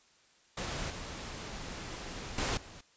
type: noise with level steps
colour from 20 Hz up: pink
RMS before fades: -37 / -42 / -32 / -50 dBFS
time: 0.57-2.81 s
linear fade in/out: 5 ms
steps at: 0.9 / 2.38 / 2.57 s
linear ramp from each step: 2 ms
effects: white hiss -65 dBFS RMS until 2.96 s + resampled to 16000 Hz